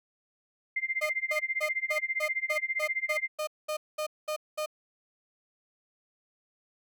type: tone with tremolo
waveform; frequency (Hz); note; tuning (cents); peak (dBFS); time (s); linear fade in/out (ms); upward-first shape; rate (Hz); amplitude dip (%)
sine; 2093; C7; 0; -25; 0.76-3.28; 5; sine; 15; 95
type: tone bursts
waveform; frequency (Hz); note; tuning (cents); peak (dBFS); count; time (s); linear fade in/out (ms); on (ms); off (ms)
35% pulse; 612; D#5; -29; -28; 13; 1.01-4.661; 10; 87; 210
effects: none